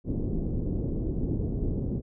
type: low-pass noise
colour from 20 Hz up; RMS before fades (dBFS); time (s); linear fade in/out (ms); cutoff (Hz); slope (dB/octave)
pink; -29; 0.04-2.02; 50; 390; 24
effects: none